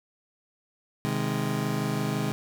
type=chord; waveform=30% pulse; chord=Ab major; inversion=first; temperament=just; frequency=129.78 / 155.74 / 207.7 Hz; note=C3 / Eb3 / Ab3; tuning=-14 / +2 / 0 cents; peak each=-28 dBFS; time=1.05-2.32 s; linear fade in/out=0 ms; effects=none